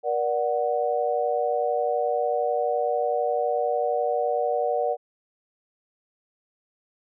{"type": "chord", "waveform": "sine", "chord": "Bb augmented", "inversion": "none", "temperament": "equal with one note detuned", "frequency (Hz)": [476, 587.3, 740], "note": ["Bb4", "D5", "F#5"], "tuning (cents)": [36, 0, 0], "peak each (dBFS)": -26, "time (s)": [0.03, 4.97], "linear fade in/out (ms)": 50, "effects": []}